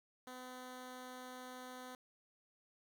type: tone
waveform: 10% pulse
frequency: 253.3 Hz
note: B3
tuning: 44 cents sharp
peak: -40 dBFS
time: 0.27-1.95 s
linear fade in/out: 2 ms
effects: 12-bit